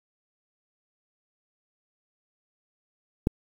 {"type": "click", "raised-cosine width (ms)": 3, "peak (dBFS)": -8, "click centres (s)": 3.271, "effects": ["7-bit"]}